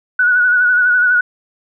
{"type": "tone with vibrato", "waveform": "sine", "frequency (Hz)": 1471, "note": "F#6", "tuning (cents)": -11, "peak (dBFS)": -9, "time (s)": [0.19, 1.21], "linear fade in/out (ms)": 5, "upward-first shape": "sine", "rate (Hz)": 12, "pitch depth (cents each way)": 40, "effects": []}